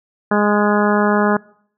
harmonic tone with a mistuned harmonic, 207.3 Hz, G#3, 3 cents flat, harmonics 1 / 2 / 3 / 4 / 5 / 6 / 7 / 8, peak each -16 / -19 / -21 / -22 / -23 / -24 / -24 / -25 dBFS, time 0.31-1.37 s, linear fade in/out 5 ms, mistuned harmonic 8, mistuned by +22 cents, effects noise-tail reverb RT60 0.6 s tail -23 dB re dry

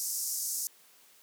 pink band-pass noise, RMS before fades -34 dBFS, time 0-0.67 s, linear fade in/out 0 ms, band 5400 to 15000 Hz, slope 48 dB/octave, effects white hiss -60 dBFS RMS until 1.22 s + high-pass 200 Hz 12 dB/octave

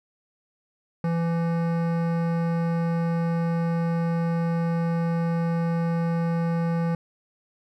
sine tone with hard clipping, 167.7 Hz, E3, 30 cents sharp, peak -24 dBFS, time 1.04-6.95 s, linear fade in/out 2 ms, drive 16 dB, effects none

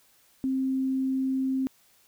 sine tone, 264.1 Hz, C4, 16 cents sharp, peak -24 dBFS, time 0.44-1.67 s, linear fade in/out 0 ms, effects white hiss -62 dBFS RMS until 2.07 s

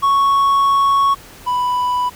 triangle tone pair in turn, 1108.7 / 990.1 Hz, C#6 / B5, 0 / +4 cents, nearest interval major second, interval 196 cents, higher first, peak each -9 / -13 dBFS, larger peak first, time 0.02-1.15 / 1.46-2.1 s, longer first, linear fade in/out 20 ms, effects pink hiss -40 dBFS RMS until 2.15 s

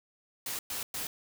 white noise bursts, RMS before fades -36 dBFS, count 3, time 0.46-1.07 s, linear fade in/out 2 ms, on 130 ms, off 110 ms, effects none

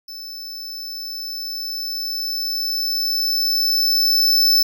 square tone with level ramp, 5274 Hz, E8, in tune, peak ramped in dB -32 to -12 dBFS, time 0.08-4.63 s, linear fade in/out 5 ms, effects none

